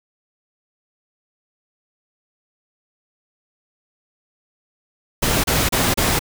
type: noise bursts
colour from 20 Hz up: pink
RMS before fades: -18 dBFS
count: 4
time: 5.22-6.193 s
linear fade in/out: 10 ms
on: 220 ms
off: 31 ms
effects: none